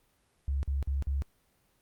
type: tone bursts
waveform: sine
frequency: 69 Hz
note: C#2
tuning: 7 cents flat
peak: -27 dBFS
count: 4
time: 0.48-1.221 s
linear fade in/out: 0 ms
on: 150 ms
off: 47 ms
effects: pink hiss -70 dBFS RMS until 1.81 s + Opus 32 kbps